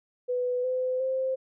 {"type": "tone with pitch steps", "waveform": "sine", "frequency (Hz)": [496.2, 509.9, 523.9], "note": ["B4", "C5", "C5"], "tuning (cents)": [8, -45, 2], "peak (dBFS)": -25, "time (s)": [0.28, 1.36], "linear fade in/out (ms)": 20, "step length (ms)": 360, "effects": []}